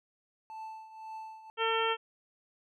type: tone with tremolo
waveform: triangle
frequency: 880 Hz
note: A5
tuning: in tune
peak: -37 dBFS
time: 0.5-1.5 s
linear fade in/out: 0 ms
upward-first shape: triangle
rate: 1.9 Hz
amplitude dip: 75%
type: harmonic tone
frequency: 451 Hz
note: A4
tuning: 43 cents sharp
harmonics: 1 / 2 / 3 / 4 / 5 / 6 / 7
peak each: -32 / -33 / -33 / -39 / -41 / -37 / -36 dBFS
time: 1.57-1.97 s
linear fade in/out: 50 ms
effects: none